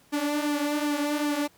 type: tone with flanger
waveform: sawtooth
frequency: 293.7 Hz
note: D4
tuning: in tune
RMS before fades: -27 dBFS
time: 0.12-1.48 s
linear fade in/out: 20 ms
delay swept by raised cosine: 1.4 to 6.2 ms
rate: 2.6 Hz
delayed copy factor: -0.6
effects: pink hiss -59 dBFS RMS until 1.57 s + high-pass 80 Hz 12 dB/octave